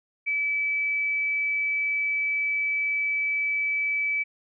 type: tone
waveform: sine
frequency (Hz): 2301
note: D7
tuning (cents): -36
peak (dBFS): -23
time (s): 0.26-4.24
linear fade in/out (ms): 20
effects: none